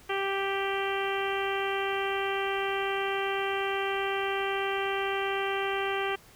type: harmonic tone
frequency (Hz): 392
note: G4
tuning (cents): 0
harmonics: 1 / 2 / 3 / 4 / 5 / 6 / 7 / 8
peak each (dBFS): -31 / -34 / -36 / -37 / -38 / -39 / -39 / -40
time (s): 0.09-6.16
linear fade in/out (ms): 10
effects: pink hiss -55 dBFS RMS until 6.35 s